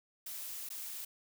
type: noise with dropouts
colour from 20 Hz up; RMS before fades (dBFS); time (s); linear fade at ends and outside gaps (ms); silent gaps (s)
blue; -43; 0.26-1.05; 5; 0.69-0.702
effects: none